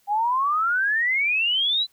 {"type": "exponential sweep", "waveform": "sine", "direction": "up", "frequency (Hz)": [797, 4051], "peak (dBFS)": -19, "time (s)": [0.07, 1.87], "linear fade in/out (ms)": 50, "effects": ["white hiss -63 dBFS RMS until 1.92 s"]}